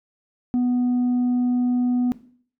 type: tone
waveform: sine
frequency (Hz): 246.9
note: B3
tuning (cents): 0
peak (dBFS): -15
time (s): 0.54-2.12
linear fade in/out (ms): 0
effects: noise-tail reverb RT60 0.5 s tail -17 dB re dry + tanh soft clip ceiling -17 dBFS